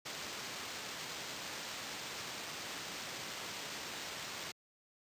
white noise with sample-and-hold, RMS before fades -44 dBFS, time 0.05-4.52 s, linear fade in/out 10 ms, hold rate 11025 Hz, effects high-pass 100 Hz 12 dB/octave + resampled to 32000 Hz

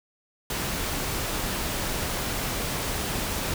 pink noise, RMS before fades -29 dBFS, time 0.5-3.54 s, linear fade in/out 2 ms, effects none

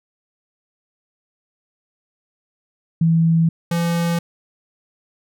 sine / square tone pair in turn, 164.4 / 169.9 Hz, E3 / F3, -4 / -47 cents, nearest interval minor second, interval 57 cents, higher second, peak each -12 / -18 dBFS, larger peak first, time 3.01-3.49 / 3.71-4.19 s, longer neither, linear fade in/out 5 ms, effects none

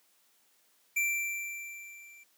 square tone with level ramp, 2349 Hz, D7, in tune, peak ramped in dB -26 to -53 dBFS, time 0.96-2.24 s, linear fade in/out 10 ms, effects white hiss -68 dBFS RMS until 2.37 s + high-pass 200 Hz 12 dB/octave

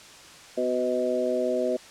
harmonic tone with a mistuned harmonic, 125.6 Hz, B2, 30 cents sharp, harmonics 2 / 3 / 4 / 5, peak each -31 / -29 / -28 / -27 dBFS, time 0.57-1.77 s, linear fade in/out 10 ms, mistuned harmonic 3, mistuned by -26 cents, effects white hiss -47 dBFS RMS until 1.9 s + low-pass 7000 Hz 12 dB/octave

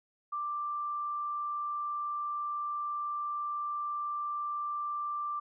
sine tone, 1179 Hz, D6, 6 cents sharp, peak -32 dBFS, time 0.32-5.4 s, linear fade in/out 10 ms, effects none

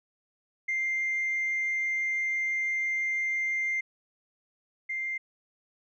sine tone pair in turn, 2098 / 2098 Hz, C7 / C7, +4 / +4 cents, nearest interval unison, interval 0 cents, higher neither, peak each -25 / -29 dBFS, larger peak first, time 0.68-3.81 / 4.89-5.18 s, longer first, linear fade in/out 10 ms, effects tanh soft clip ceiling -23 dBFS

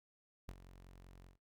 sawtooth tone with ADSR envelope, 45.2 Hz, F#1, 40 cents flat, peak -40 dBFS, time 0.48-1.38 s, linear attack 10 ms, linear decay 53 ms, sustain -12 dB, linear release 120 ms, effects noise-tail reverb RT60 0.1 s tail -18 dB re dry

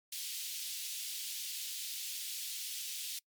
pink high-pass noise, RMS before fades -41 dBFS, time 0.12-3.19 s, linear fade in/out 5 ms, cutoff 3000 Hz, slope 24 dB/octave, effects noise-tail reverb RT60 0.1 s tail -25 dB re dry + MP3 96 kbps

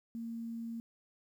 sine tone with quantisation, 230 Hz, A#3, 23 cents flat, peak -38 dBFS, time 0.15-0.8 s, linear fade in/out 0 ms, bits 11, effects none

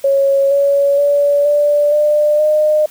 sine tone with pitch steps, 551 / 562.3 / 573.7 / 585.5 / 597.4 / 609.6 Hz, C#5 / C#5 / D5 / D5 / D5 / D#5, -11 / +25 / -41 / -5 / +29 / -36 cents, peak -9 dBFS, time 0.04-2.86 s, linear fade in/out 5 ms, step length 470 ms, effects white hiss -42 dBFS RMS until 2.9 s + high-pass 60 Hz 12 dB/octave

